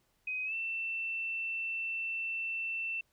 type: tone with pitch glide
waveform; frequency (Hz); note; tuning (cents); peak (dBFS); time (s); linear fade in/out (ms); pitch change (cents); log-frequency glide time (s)
sine; 2515 to 2680; D#7 to E7; +18 to +28; -33; 0.27-3.01; 5; +110; 0.45-0.54
effects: pink hiss -74 dBFS RMS until 3.12 s